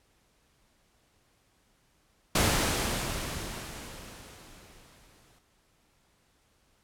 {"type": "noise with exponential decay", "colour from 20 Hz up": "pink", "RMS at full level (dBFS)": -23, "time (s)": [2.35, 5.39], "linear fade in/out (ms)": 5, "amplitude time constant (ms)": 660, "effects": ["pink hiss -68 dBFS RMS until 6.83 s", "low-pass 12000 Hz 12 dB/octave"]}